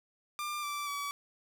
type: tone with pitch steps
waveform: sawtooth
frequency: 1194 / 1168.1 / 1142.7 Hz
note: D6 / D6 / D6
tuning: +28 / -10 / -48 cents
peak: -31 dBFS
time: 0.39-1.11 s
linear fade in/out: 0 ms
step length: 240 ms
effects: none